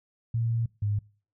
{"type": "tone pair in turn", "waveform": "sine", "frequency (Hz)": [115.4, 103.49], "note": ["A#2", "G#2"], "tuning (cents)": [-17, -6], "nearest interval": "major second", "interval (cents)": 189, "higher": "first", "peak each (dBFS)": -24, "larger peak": "neither", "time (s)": [[0.34, 0.66], [0.82, 0.99]], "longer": "first", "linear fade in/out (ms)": 5, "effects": ["noise-tail reverb RT60 0.4 s tail -24 dB re dry"]}